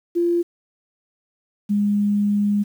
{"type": "tone pair in turn", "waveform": "sine", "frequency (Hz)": [344.9, 205.1], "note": ["F4", "G#3"], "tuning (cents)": [-22, -21], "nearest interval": "major sixth", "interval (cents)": 899, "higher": "first", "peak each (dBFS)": -16, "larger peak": "neither", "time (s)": [[0.15, 0.43], [1.69, 2.64]], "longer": "second", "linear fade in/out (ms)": 20, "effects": ["8-bit"]}